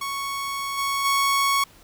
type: tone with level steps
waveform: sawtooth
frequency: 1108.7 Hz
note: C#6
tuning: in tune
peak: -23 / -19 / -15 dBFS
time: 0.01-1.64 s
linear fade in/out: 5 ms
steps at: 0.77 / 1.04 s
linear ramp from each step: 20 ms
effects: pink hiss -52 dBFS RMS until 1.83 s